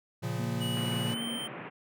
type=chord; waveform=square; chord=Bb minor; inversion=none; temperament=equal with one note detuned; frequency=115.87 / 138.59 / 174.61 Hz; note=Bb2 / Db3 / F3; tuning=-10 / 0 / 0 cents; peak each=-35 / -37 / -38 dBFS; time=0.22-1.15 s; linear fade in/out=20 ms
type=tone; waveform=sine; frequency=233.1 Hz; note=A#3; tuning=in tune; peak=-35 dBFS; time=0.39-1.38 s; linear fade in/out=5 ms
type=tone with pitch glide; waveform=square; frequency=2932 to 3124 Hz; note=F#7 to G7; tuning=-16 to -7 cents; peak=-36 dBFS; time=0.6-1.48 s; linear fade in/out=20 ms; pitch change=+109 cents; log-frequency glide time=1.08-1.22 s
type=band-pass noise; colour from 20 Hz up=pink; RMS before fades=-42 dBFS; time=0.75-1.7 s; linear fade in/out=20 ms; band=130 to 2700 Hz; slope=48 dB/octave
effects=none